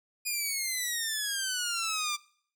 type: exponential sweep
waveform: 10% pulse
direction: down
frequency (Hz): 2469 to 1174.7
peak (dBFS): -21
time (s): 0.25-2.17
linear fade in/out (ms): 20
effects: noise-tail reverb RT60 0.6 s tail -23 dB re dry